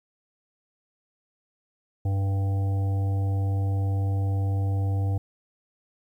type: harmonic tone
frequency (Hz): 98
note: G2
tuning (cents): 0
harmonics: 1 / 3 / 5 / 7 / 8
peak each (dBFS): -22 / -38 / -41 / -44 / -43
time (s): 2.05-5.18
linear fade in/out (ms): 5
effects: 10-bit